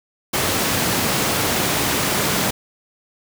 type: high-pass noise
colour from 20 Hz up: pink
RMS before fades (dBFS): -20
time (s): 0.33-2.51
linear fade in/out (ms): 10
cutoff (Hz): 120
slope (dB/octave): 12
effects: none